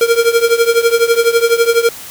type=tone with tremolo; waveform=square; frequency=465.2 Hz; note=A#4; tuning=4 cents flat; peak=-6 dBFS; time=0.01-1.89 s; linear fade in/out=2 ms; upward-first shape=triangle; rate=12 Hz; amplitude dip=90%; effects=white hiss -31 dBFS RMS until 2.1 s